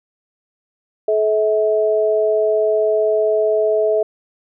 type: tone pair together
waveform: sine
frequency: 430 / 645.5 Hz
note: A4 / E5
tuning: -40 / -37 cents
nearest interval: perfect fifth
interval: 703 cents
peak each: -16 dBFS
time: 1.08-4.03 s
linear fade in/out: 5 ms
effects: none